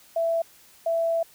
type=tone pair in turn; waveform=sine; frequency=664 / 664 Hz; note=E5 / E5; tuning=+12 / +12 cents; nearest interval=unison; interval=0 cents; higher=neither; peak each=-21 dBFS; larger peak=neither; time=0.16-0.42 / 0.86-1.23 s; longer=second; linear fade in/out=5 ms; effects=white hiss -54 dBFS RMS until 1.34 s